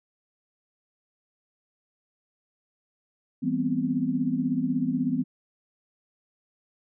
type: chord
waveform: sine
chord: C major seventh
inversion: first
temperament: just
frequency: 163.52 / 196.22 / 245.3 / 261.6 Hz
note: E3 / G3 / B3 / C4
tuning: -14 / +2 / -12 / 0 cents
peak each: -32 / -33 / -27 / -27 dBFS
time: 3.42-5.24 s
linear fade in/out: 20 ms
effects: none